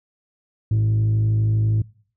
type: tone with frequency modulation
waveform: sine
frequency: 108.5 Hz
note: A2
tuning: 24 cents flat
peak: -13 dBFS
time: 0.71-1.82 s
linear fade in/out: 5 ms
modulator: 52.3 Hz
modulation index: 0.24
effects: noise-tail reverb RT60 0.5 s tail -24 dB re dry + tanh soft clip ceiling -15 dBFS